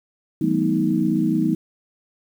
sine tone cluster, 163.2 / 192.6 / 221.1 / 248.9 / 315.7 Hz, E3 / G3 / A3 / B3 / D#4, -17 / -30 / +9 / +14 / +25 cents, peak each -25 / -24 / -25 / -24 / -21 dBFS, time 0.41-1.55 s, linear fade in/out 5 ms, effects 8-bit

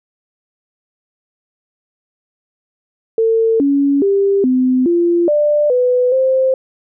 sine tone with pitch steps, 449.8 / 280.8 / 396.3 / 255.5 / 344.4 / 593 / 498 / 524 Hz, A4 / C#4 / G4 / C4 / F4 / D5 / B4 / C5, +38 / +22 / +19 / -41 / -24 / +17 / +14 / +2 cents, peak -10 dBFS, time 3.18-6.54 s, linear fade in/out 2 ms, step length 420 ms, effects none

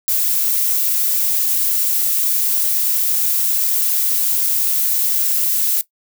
violet noise, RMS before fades -17 dBFS, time 0.08-5.81 s, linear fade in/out 0 ms, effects noise-tail reverb RT60 0.1 s tail -17 dB re dry

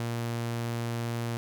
sawtooth tone, 117.3 Hz, A#2, 11 cents sharp, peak -26 dBFS, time 0-1.37 s, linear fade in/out 0 ms, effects none

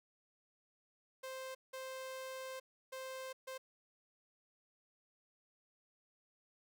sawtooth tone bursts at uneven times, 523.3 Hz, C5, in tune, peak -40 dBFS, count 4, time 1.23-1.55 / 1.73-2.6 / 2.92-3.33 / 3.47-3.58 s, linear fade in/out 10 ms, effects none

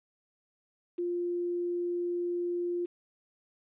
sine tone with quantisation, 350 Hz, F4, 4 cents sharp, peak -29 dBFS, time 0.98-2.86 s, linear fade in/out 10 ms, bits 9, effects resampled to 8000 Hz

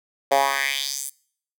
10% pulse tone with high-pass filter sweep, 137.8 Hz, C#3, 10 cents flat, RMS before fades -23 dBFS, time 0.31-1.1 s, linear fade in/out 10 ms, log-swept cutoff 580 to 9900 Hz, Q 2.8, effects noise-tail reverb RT60 0.6 s tail -24 dB re dry

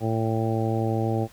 harmonic tone, 112.1 Hz, A2, 33 cents sharp, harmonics 1 / 2 / 3 / 4 / 5 / 6 / 7, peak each -25 / -30 / -29 / -32 / -33 / -37 / -32 dBFS, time 0-1.28 s, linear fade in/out 50 ms, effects pink hiss -52 dBFS RMS until 1.32 s

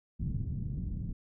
white low-pass noise, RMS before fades -35 dBFS, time 0.19-1.13 s, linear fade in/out 10 ms, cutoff 170 Hz, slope 24 dB/octave, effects none

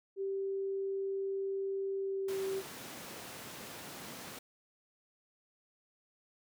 sine tone with pitch glide, 390 to 386.4 Hz, G4 to G4, -9 to -25 cents, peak -33 dBFS, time 0.16-2.63 s, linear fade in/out 50 ms, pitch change -16 cents, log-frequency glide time 1.98-2.42 s
pink high-pass noise, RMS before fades -47 dBFS, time 2.28-4.39 s, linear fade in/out 5 ms, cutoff 170 Hz, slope 12 dB/octave
effects none

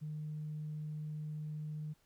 sine tone, 152.5 Hz, D#3, 34 cents flat, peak -38 dBFS, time 0.01-1.94 s, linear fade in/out 20 ms, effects tanh soft clip ceiling -34 dBFS + pink hiss -73 dBFS RMS until 2.05 s

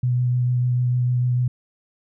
sine tone with vibrato, 124 Hz, B2, 7 cents sharp, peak -17 dBFS, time 0.03-1.48 s, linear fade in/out 5 ms, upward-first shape sine, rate 6.7 Hz, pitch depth 13 cents each way, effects none

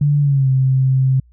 sine tone with pitch glide, 145.5 to 131.89 Hz, D3 to C3, -16 to +14 cents, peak -11 dBFS, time 0.01-1.2 s, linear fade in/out 5 ms, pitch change -170 cents, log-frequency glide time 0.2-0.49 s, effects added 60 Hz sine -46 dBFS peak until 1.32 s

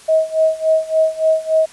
sine tone with tremolo, 636 Hz, D#5, 38 cents sharp, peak -9 dBFS, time 0.08-1.66 s, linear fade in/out 10 ms, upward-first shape sine, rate 3.5 Hz, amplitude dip 90%, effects white hiss -42 dBFS RMS until 1.72 s + resampled to 24000 Hz

